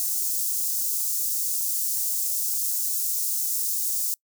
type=high-pass noise; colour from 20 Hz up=white; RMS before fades=-26 dBFS; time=0-4.14 s; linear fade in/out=0 ms; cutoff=6000 Hz; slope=24 dB/octave; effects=noise-tail reverb RT60 0.1 s tail -26 dB re dry

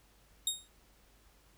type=tone with exponential decay; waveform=20% pulse; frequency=3729 Hz; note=A#7; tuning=in tune; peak=-21 dBFS; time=0.47-0.68 s; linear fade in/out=2 ms; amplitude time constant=44 ms; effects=added 50 Hz sine -66 dBFS peak until 1.57 s + pink hiss -66 dBFS RMS until 1.57 s

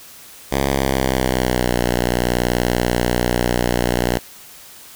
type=tone with pitch glide; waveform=5% pulse; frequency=68.3 to 60.5 Hz; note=C#2 to B1; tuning=-25 to -35 cents; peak=-5 dBFS; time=0.51-4.19 s; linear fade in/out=20 ms; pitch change=-210 cents; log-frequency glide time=0.69-1.77 s; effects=white hiss -41 dBFS RMS until 4.95 s

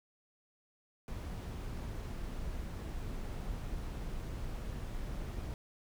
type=noise; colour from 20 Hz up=brown; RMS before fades=-40 dBFS; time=1.08-5.54 s; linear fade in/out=0 ms; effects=none

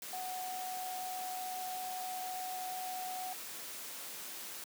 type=tone in noise; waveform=sine; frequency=740 Hz; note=F#5; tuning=in tune; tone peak=-39 dBFS; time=0.13-3.33 s; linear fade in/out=2 ms; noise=white; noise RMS=-45 dBFS; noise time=0.02-4.64 s; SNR=+3 dB; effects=high-pass 200 Hz 12 dB/octave

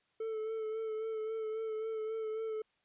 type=tone with vibrato; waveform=triangle; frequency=440 Hz; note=A4; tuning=in tune; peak=-33 dBFS; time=0.2-2.62 s; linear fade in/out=5 ms; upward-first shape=sine; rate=3.7 Hz; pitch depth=27 cents each way; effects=white hiss -75 dBFS RMS until 2.84 s + resampled to 8000 Hz

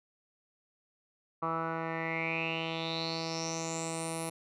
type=tone with low-pass filter sweep; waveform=10% pulse; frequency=163.5 Hz; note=E3; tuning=14 cents flat; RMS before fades=-35 dBFS; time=1.42-4.3 s; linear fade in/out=10 ms; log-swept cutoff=1200 to 11000 Hz; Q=8.5; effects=none

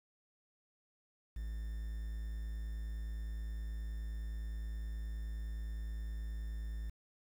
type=tone with quantisation; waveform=triangle; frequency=54.8 Hz; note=A1; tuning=6 cents flat; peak=-36 dBFS; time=1.36-6.9 s; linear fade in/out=5 ms; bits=10; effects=none

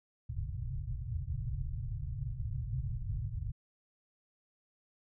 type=low-pass noise; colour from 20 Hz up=white; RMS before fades=-37 dBFS; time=0.29-3.52 s; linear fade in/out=10 ms; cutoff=140 Hz; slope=96 dB/octave; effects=none

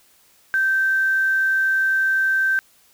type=tone with quantisation; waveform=sine; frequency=1557 Hz; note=G6; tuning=12 cents flat; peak=-16 dBFS; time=0.54-2.59 s; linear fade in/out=0 ms; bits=7; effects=white hiss -56 dBFS RMS until 2.93 s

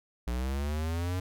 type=linear sweep; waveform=square; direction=up; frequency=58.27 to 92.8 Hz; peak=-30 dBFS; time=0.27-1.2 s; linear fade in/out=5 ms; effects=none

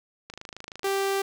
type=click train; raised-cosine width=0.2 ms; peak=-22 dBFS; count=16; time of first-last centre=0.3-0.87 s; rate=26.3 Hz
type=tone; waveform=sawtooth; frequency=392 Hz; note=G4; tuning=in tune; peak=-20 dBFS; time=0.84-1.22 s; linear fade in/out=5 ms
effects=none

